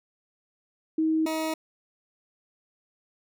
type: tone pair in turn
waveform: sine / 20% pulse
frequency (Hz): 317.3 / 317.3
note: D#4 / D#4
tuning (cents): +34 / +34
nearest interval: unison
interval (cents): 0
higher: neither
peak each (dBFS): -21 / -22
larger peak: first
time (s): 0.98-1.26 / 1.26-1.54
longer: neither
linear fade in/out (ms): 5
effects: none